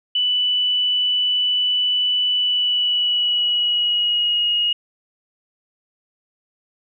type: tone with pitch glide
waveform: sine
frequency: 2977 to 2877 Hz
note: F#7 to F#7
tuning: +10 to -49 cents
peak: -16 dBFS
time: 0.15-4.73 s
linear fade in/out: 5 ms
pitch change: -59 cents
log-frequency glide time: 2.32-4.5 s
effects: none